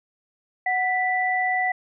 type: tone pair together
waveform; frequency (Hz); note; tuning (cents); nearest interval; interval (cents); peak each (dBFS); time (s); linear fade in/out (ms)
sine; 740 / 1975.6; F#5 / B6; 0 / 0; octave + perfect fourth; 1700; -23; 0.66-1.72; 5
effects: none